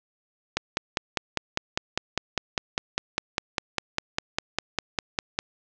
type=click train; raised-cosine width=0.2 ms; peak=-6 dBFS; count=25; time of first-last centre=0.57-5.389 s; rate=4.98 Hz; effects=low-pass 7000 Hz 12 dB/octave